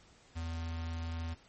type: tone with notch filter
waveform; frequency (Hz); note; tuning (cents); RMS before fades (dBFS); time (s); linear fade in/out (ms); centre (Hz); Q
square; 82.41; E2; 0; -38; 0.35-1.35; 20; 440; 1.5
effects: pink hiss -62 dBFS RMS until 1.48 s + MP3 32 kbps